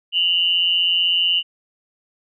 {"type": "tone pair together", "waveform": "sine", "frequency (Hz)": [2821, 2997], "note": ["F7", "F#7"], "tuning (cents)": [17, 22], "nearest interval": "minor second", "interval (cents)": 105, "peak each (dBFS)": -18, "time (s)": [0.12, 1.43], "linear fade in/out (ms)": 50, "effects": []}